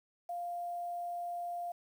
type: tone with quantisation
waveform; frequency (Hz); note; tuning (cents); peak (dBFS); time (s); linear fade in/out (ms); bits
sine; 698.5; F5; 0; -36; 0.29-1.72; 5; 10
effects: none